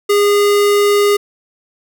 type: tone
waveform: square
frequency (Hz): 409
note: G#4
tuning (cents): -26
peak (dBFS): -10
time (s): 0.09-1.17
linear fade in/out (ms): 10
effects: none